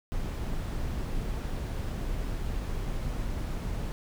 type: noise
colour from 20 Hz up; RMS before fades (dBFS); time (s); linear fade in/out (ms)
brown; -32; 0.12-3.92; 0
effects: none